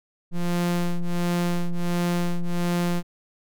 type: ring-modulated tone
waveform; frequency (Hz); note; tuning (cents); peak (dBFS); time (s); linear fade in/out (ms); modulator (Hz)
square; 87.31; F2; 0; -19; 0.31-3.03; 50; 86.6
effects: none